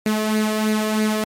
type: tone with flanger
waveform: sawtooth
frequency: 215.4 Hz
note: A3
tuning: 37 cents flat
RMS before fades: -20 dBFS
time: 0.06-1.24 s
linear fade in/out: 2 ms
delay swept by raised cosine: 0.45 to 1.75 ms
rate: 3.1 Hz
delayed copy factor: +0.55
effects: MP3 64 kbps